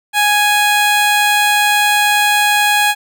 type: tone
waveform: 15% pulse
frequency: 830.6 Hz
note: G#5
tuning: in tune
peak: -4 dBFS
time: 0.13-2.95 s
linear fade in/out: 50 ms
effects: none